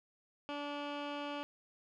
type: tone with low-pass filter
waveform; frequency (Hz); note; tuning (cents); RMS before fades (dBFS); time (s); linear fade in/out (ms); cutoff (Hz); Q
15% pulse; 289.5; D4; -25; -41; 0.49-1.43; 0; 3000; 1.6
effects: none